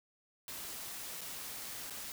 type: noise with dropouts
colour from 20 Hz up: white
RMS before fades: -44 dBFS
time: 0.48-2.12 s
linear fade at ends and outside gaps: 1 ms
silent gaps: 1.209-1.214 / 1.899-1.906 s
effects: none